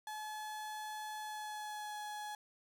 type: tone with pitch glide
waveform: 35% pulse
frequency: 856 to 841.3 Hz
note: A5 to G#5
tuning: -48 to +22 cents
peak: -40 dBFS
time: 0.07-2.35 s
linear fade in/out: 2 ms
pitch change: -30 cents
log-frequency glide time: 1.21-1.97 s
effects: none